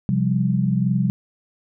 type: chord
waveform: sine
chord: C suspended fourth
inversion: none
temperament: just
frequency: 130.81 / 174.42 / 196.22 Hz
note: C3 / F3 / G3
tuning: 0 / -2 / +2 cents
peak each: -21 / -22 / -21 dBFS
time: 0.09-1.1 s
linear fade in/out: 0 ms
effects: none